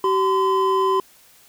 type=tone pair together; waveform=triangle; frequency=382.4 / 1021 Hz; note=G4 / C6; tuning=-43 / -43 cents; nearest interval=octave + perfect fourth; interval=1700 cents; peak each=-17 dBFS; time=0.04-1 s; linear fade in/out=2 ms; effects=white hiss -52 dBFS RMS until 1.48 s

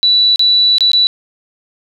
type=tone with dropouts; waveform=sine; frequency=3951 Hz; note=B7; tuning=in tune; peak=-7 dBFS; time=0.03-1.07 s; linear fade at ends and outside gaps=0 ms; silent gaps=0.359-0.394 / 0.783-0.807 / 0.917-0.933 s; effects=none

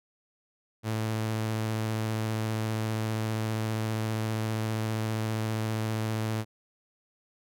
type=tone with vibrato; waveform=sawtooth; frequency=110 Hz; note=A2; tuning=in tune; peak=-24 dBFS; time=0.83-6.45 s; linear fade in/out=50 ms; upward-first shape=sine; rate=15 Hz; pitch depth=15 cents each way; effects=none

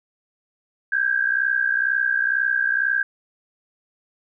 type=tone pair together; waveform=sine; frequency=1568 / 1630.1 Hz; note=G6 / G#6; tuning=0 / -33 cents; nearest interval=minor second; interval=67 cents; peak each=-21 dBFS; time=0.92-3.03 s; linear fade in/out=5 ms; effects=none

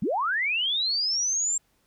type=linear sweep; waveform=sine; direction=up; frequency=146.83 to 7490 Hz; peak=-23 dBFS; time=0.02-1.58 s; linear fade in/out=5 ms; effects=pink hiss -68 dBFS RMS until 1.86 s

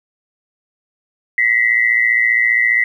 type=tone pair together; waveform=sine; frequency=1931 / 2046 Hz; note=B6 / C7; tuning=-39 / -39 cents; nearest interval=minor second; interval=100 cents; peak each=-14 dBFS; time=1.38-2.84 s; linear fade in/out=2 ms; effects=8-bit

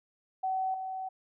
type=tone with level steps; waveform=sine; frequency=757 Hz; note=F#5; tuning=39 cents sharp; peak=-28 / -34 dBFS; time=0.43-1.09 s; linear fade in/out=10 ms; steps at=0.74 s; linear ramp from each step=2 ms; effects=none

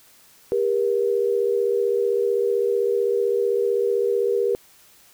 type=tone pair together; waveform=sine; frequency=400 / 475.7 Hz; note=G4 / A#4; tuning=+35 / +35 cents; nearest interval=minor third; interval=300 cents; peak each=-21 dBFS; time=0.52-4.55 s; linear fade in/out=0 ms; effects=white hiss -53 dBFS RMS until 5.13 s

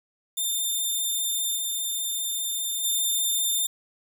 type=tone with level steps; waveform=10% pulse; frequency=3605 Hz; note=A7; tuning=41 cents sharp; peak=-17 / -19 / -15 dBFS; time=0.37-3.67 s; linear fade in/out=10 ms; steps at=1.55 / 2.83 s; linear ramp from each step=20 ms; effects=9-bit

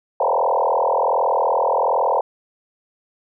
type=tone with frequency modulation; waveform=sine; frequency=730 Hz; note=F#5; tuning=24 cents flat; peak=-15 dBFS; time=0.2-2.21 s; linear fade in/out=5 ms; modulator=41.3 Hz; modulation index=6; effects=none

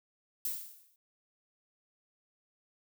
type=noise with exponential decay; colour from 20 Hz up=violet; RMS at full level=-32 dBFS; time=0.45-0.96 s; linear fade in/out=2 ms; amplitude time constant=110 ms; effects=none

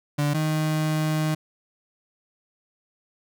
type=tone pair in turn; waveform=35% pulse; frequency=146.2 / 155.34 Hz; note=D3 / D#3; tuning=-7 / -2 cents; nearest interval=minor second; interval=105 cents; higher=second; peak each=-19 / -20 dBFS; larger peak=first; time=0.18-0.34 / 0.34-1.35 s; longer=second; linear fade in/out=10 ms; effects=none

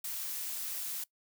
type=noise; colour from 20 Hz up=blue; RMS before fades=-38 dBFS; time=0.04-1.04 s; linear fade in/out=5 ms; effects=noise-tail reverb RT60 0.1 s tail -21 dB re dry

